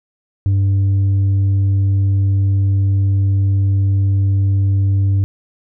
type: tone with tanh clipping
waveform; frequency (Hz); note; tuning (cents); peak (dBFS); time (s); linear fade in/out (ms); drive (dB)
sine; 98; G2; 0; -12; 0.46-5.24; 0; 3
effects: none